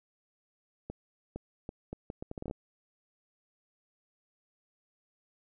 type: accelerating click train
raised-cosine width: 2 ms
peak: -25 dBFS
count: 13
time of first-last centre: 0.9-2.511 s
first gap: 460 ms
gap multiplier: 0.72
effects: none